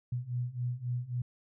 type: beating tone pair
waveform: sine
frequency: 121 / 124.7 Hz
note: B2 / B2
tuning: -35 / +17 cents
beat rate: 3.7 Hz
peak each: -36 / -34 dBFS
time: 0.12-1.22 s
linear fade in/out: 5 ms
effects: none